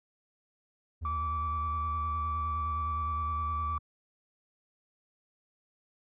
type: tone with vibrato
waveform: triangle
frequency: 78 Hz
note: D#2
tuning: 5 cents sharp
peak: -31 dBFS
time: 1.01-3.79 s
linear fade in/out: 20 ms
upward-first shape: square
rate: 9.7 Hz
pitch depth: 74 cents each way
type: tone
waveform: sine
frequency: 1158 Hz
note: D6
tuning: 25 cents flat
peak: -30 dBFS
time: 1.05-3.78 s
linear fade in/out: 2 ms
effects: tanh soft clip ceiling -24 dBFS